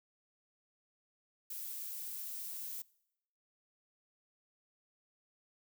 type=noise; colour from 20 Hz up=violet; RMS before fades=-43 dBFS; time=1.5-2.82 s; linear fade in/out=5 ms; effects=noise-tail reverb RT60 0.8 s tail -23 dB re dry